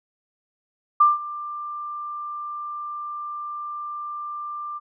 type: tone with ADSR envelope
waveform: sine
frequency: 1187 Hz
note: D6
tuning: 18 cents sharp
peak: -10 dBFS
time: 1-4.8 s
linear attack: 9 ms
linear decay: 170 ms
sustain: -19 dB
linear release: 31 ms
effects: none

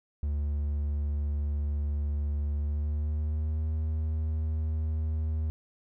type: tone with pitch glide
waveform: triangle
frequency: 73 to 78.24 Hz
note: D2 to D#2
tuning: -10 to +10 cents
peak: -25 dBFS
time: 0.23-5.5 s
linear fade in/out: 0 ms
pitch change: +120 cents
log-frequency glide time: 2.55-3.68 s
effects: none

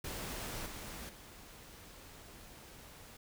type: noise with level steps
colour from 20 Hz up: pink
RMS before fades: -42 / -46 / -54 dBFS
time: 0.04-3.17 s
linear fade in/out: 5 ms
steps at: 0.66 / 1.09 s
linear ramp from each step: 2 ms
effects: none

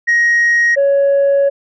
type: tone pair in turn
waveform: sine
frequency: 1882 / 558.1 Hz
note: A#6 / C#5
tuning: +16 / +12 cents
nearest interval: octave + major sixth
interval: 2104 cents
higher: first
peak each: -7 dBFS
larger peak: neither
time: 0.07-0.76 / 0.76-1.5 s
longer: second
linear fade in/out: 20 ms
effects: tanh soft clip ceiling -7 dBFS

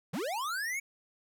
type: linear sweep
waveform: square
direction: up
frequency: 128.9 to 2271 Hz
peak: -33 dBFS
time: 0.13-0.8 s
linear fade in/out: 10 ms
effects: none

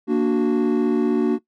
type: chord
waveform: triangle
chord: Bb augmented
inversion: none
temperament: equal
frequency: 233.1 / 293.7 / 370 Hz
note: Bb3 / D4 / F#4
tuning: 0 / 0 / 0 cents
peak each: -18 dBFS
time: 0.07-1.39 s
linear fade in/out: 50 ms
effects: noise-tail reverb RT60 0.1 s tail -18 dB re dry + tanh soft clip ceiling -8 dBFS

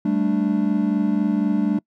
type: chord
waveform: triangle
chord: G suspended second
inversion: none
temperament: equal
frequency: 196 / 220 / 293.7 Hz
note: G3 / A3 / D4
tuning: 0 / 0 / 0 cents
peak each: -20 dBFS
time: 0.05-1.79 s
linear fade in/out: 5 ms
effects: noise-tail reverb RT60 0.1 s tail -26 dB re dry

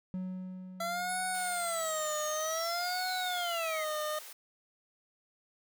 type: tone with exponential decay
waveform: triangle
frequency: 185 Hz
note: F#3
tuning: in tune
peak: -31 dBFS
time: 0.14-2.35 s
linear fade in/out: 0 ms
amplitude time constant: 480 ms
type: tone with vibrato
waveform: 25% pulse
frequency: 670 Hz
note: E5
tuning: 28 cents sharp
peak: -29 dBFS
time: 0.8-4.19 s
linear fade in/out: 5 ms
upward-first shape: sine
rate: 0.54 Hz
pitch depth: 170 cents each way
type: linear sweep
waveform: sine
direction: down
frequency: 10000 to 1976 Hz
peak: -38 dBFS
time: 1.08-3.85 s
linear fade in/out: 20 ms
type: high-pass noise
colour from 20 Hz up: white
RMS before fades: -48 dBFS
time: 1.34-4.33 s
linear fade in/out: 5 ms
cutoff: 430 Hz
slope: 24 dB/octave
effects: none

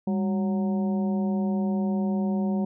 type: harmonic tone with a mistuned harmonic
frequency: 185 Hz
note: F#3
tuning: in tune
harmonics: 1 / 2 / 3 / 4 / 5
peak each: -23 / -34 / -37 / -39 / -43 dBFS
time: 0.07-2.65 s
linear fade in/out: 5 ms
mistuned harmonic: 1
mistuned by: +130 cents
effects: none

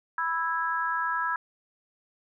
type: chord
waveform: sine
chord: E major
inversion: second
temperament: just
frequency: 988.9 / 1318.5 / 1648.1 Hz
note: B5 / E6 / G#6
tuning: +2 / 0 / -14 cents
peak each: -30 dBFS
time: 0.18-1.36 s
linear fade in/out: 2 ms
effects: none

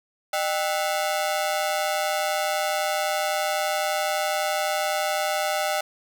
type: ring-modulated tone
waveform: sawtooth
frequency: 696 Hz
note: F5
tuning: 6 cents flat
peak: -16 dBFS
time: 0.33-5.81 s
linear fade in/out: 5 ms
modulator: 85.9 Hz
effects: none

